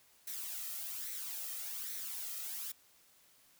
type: noise with flanger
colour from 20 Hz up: blue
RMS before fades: -42 dBFS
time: 0.27-2.72 s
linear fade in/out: 5 ms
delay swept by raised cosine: 0.5 to 1.6 ms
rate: 1.2 Hz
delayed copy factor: +0.55
effects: white hiss -66 dBFS RMS until 3.59 s